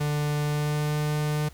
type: tone with pitch glide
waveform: 45% pulse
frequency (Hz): 148 to 150.15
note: D3 to D3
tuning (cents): +14 to +39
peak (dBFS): -24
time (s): 0-1.49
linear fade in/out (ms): 10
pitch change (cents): +25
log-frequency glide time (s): 0.45-0.98
effects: added 67 Hz sine -47 dBFS peak until 1.53 s + pink hiss -54 dBFS RMS until 1.53 s